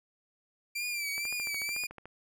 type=tone with vibrato; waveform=sawtooth; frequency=2349 Hz; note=D7; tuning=in tune; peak=-29 dBFS; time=0.75-1.87 s; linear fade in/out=10 ms; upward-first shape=triangle; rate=2.1 Hz; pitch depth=80 cents each way
type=click train; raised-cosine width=0.5 ms; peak=-30 dBFS; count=13; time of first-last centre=1.18-2.056 s; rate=13.7 Hz
effects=none